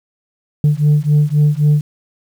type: beating tone pair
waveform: sine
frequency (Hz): 146.83 / 150.63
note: D3 / D3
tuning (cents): 0 / +44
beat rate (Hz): 3.8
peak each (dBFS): -11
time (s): 0.64-1.81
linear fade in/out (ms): 2
effects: tanh soft clip ceiling -6 dBFS + 7-bit